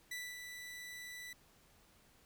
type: tone with ADSR envelope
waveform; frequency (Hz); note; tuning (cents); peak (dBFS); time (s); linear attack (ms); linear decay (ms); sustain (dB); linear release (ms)
sawtooth; 1975.5; B6; 0; -37; 0.11-1.33; 6; 240; -6; 3
effects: pink hiss -67 dBFS RMS until 2.25 s